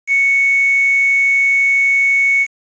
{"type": "tone with quantisation", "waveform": "sine", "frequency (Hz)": 2217, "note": "C#7", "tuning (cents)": 0, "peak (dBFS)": -10, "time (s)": [0.07, 2.47], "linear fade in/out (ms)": 50, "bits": 5, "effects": ["resampled to 16000 Hz"]}